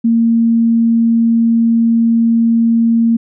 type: tone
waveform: sine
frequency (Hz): 230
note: A#3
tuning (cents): -23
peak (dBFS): -8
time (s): 0.04-3.17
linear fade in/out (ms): 10
effects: none